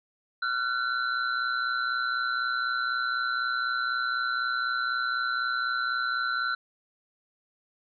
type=tone cluster; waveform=sine; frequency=1371 / 1495 / 4038 Hz; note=F6 / F#6 / B7; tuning=-32 / +17 / +38 cents; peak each=-29 / -29 / -36 dBFS; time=0.42-6.55 s; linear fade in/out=5 ms; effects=none